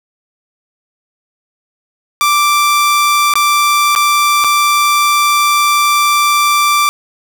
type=tone with dropouts; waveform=sawtooth; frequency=1174.7 Hz; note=D6; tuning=in tune; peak=-5 dBFS; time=2.21-6.89 s; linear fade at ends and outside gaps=0 ms; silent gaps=3.338-3.355 / 3.951-3.96 / 4.44-4.445 s; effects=none